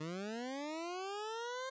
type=linear sweep; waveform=20% pulse; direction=up; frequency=150 to 532 Hz; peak=-35 dBFS; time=0-1.7 s; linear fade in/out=10 ms; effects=resampled to 16000 Hz